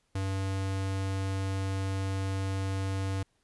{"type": "tone", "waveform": "square", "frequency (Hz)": 96.5, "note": "G2", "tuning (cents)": -27, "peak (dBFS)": -30, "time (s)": [0.15, 3.23], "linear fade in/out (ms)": 5, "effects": ["pink hiss -73 dBFS RMS until 3.43 s", "resampled to 24000 Hz"]}